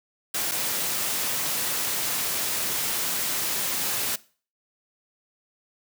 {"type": "noise with dropouts", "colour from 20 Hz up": "white", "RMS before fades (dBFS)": -27, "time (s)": [0.34, 4.16], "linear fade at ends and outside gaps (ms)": 5, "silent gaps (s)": [0.513, 0.517], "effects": ["noise-tail reverb RT60 0.4 s tail -20 dB re dry", "high-pass 100 Hz 12 dB/octave"]}